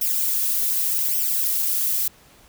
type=noise with flanger; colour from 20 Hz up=violet; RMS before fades=-22 dBFS; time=0.01-2.08 s; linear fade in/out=5 ms; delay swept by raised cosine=0.35 to 3.65 ms; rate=0.86 Hz; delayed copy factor=+0.75; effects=pink hiss -52 dBFS RMS until 2.48 s